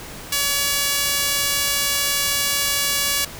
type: tone with high-pass filter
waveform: sawtooth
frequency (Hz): 567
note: C#5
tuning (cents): +39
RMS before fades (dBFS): -21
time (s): 0.32-3.25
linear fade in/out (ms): 5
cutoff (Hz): 2700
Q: 0.5
effects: pink hiss -36 dBFS RMS until 3.39 s